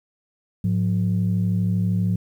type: tone pair together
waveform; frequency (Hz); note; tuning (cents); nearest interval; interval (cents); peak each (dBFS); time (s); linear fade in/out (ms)
sine; 106.6 / 179.28; G#2 / F3; +46 / +46; major sixth; 900; -20; 0.64-2.16; 5
effects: tanh soft clip ceiling -13 dBFS + 9-bit